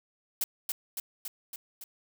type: noise with echo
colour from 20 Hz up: blue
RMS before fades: -29 dBFS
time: 0.41-0.44 s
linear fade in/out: 2 ms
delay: 280 ms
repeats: 5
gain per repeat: -3 dB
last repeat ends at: 1.84 s
effects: none